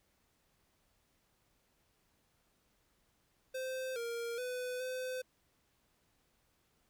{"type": "tone with pitch steps", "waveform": "square", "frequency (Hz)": [519, 467.6, 500, 511], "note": ["C5", "A#4", "B4", "C5"], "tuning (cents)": [-14, 5, 21, -41], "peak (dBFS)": -38, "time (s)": [3.54, 5.22], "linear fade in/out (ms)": 10, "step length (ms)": 420, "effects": ["pink hiss -75 dBFS RMS until 6.89 s"]}